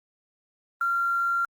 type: tone with quantisation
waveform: sine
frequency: 1380 Hz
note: F6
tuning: 21 cents flat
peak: -22 dBFS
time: 0.81-1.45 s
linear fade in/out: 2 ms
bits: 8
effects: Opus 32 kbps